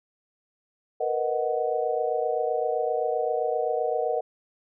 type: chord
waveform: sine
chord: B major seventh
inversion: third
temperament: equal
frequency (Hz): 466.2 / 493.9 / 622.3 / 740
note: A#4 / B4 / D#5 / F#5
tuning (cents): 0 / 0 / 0 / 0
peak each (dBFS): -28 / -30 / -29 / -29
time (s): 1-4.21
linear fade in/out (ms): 10
effects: none